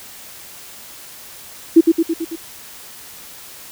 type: tone with echo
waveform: sine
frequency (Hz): 329.6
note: E4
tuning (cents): 0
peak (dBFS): -3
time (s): 1.76-1.81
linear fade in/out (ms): 10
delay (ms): 110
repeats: 5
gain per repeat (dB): -4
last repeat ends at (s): 2.36
effects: white hiss -38 dBFS RMS until 3.71 s